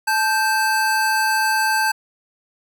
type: tone pair together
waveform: square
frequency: 871.9 / 1568 Hz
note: A5 / G6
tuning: -16 / 0 cents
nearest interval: minor seventh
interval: 1016 cents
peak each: -20 dBFS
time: 0.07-1.92 s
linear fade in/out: 10 ms
effects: none